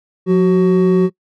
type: tone pair together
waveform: triangle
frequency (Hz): 179.6 / 374.2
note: F3 / F#4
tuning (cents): +49 / +20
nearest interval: octave + minor second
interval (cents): 1271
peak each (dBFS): -10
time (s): 0.26-1.1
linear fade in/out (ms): 50
effects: noise-tail reverb RT60 0.1 s tail -23 dB re dry